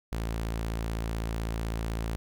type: tone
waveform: sawtooth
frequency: 55.9 Hz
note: A1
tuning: 28 cents sharp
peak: -26 dBFS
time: 0.12-2.16 s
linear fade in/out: 0 ms
effects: none